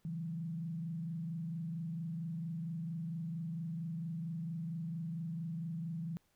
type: tone with frequency modulation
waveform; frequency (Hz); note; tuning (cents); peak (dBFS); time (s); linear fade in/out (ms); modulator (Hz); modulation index
sine; 164.9; E3; +1; -37; 0.05-6.17; 0; 24.4; 0.59
effects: pink hiss -75 dBFS RMS until 6.35 s